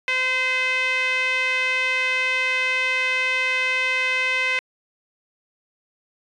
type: tone with band-pass filter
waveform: sawtooth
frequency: 514 Hz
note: C5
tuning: 31 cents flat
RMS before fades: -22 dBFS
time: 0.08-4.59 s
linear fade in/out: 0 ms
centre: 2300 Hz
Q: 5.6
effects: resampled to 22050 Hz